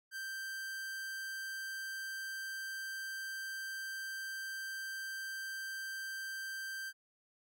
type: tone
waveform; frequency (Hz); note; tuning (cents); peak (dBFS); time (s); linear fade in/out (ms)
45% pulse; 1568; G6; 0; -40; 0.11-6.93; 50
effects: none